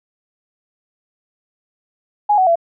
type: tone with pitch steps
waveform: sine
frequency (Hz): 830.6 / 748.6 / 674.7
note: G#5 / F#5 / E5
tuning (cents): 0 / +20 / +40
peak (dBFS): -10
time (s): 2.29-2.557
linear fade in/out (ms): 10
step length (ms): 89
effects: none